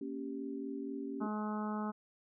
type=chord; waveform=sine; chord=G diminished; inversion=first; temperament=equal; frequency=233.1 / 277.2 / 392 Hz; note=Bb3 / Db4 / G4; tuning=0 / 0 / 0 cents; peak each=-44 / -40 / -44 dBFS; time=0.01-1.27 s; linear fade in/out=5 ms
type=harmonic tone; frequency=212.2 Hz; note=G#3; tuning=38 cents sharp; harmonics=1 / 2 / 3 / 4 / 5 / 6 / 7; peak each=-36 / -46 / -48 / -44 / -47 / -45 / -54 dBFS; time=1.2-1.92 s; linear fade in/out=20 ms
effects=none